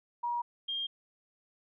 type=tone pair in turn; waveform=sine; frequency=955 / 3212 Hz; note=A#5 / G7; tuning=+42 / +41 cents; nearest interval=octave + major sixth; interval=2099 cents; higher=second; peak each=-30 / -32 dBFS; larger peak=first; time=0.23-0.42 / 0.68-0.87 s; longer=neither; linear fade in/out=10 ms; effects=none